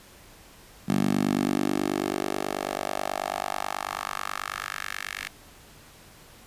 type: tone with high-pass filter sweep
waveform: 10% pulse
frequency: 49.21 Hz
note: G1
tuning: 7 cents sharp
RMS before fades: -29 dBFS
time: 0.88-5.29 s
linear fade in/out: 10 ms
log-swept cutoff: 190 to 2000 Hz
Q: 2.3
effects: pink hiss -51 dBFS RMS until 6.46 s + resampled to 32000 Hz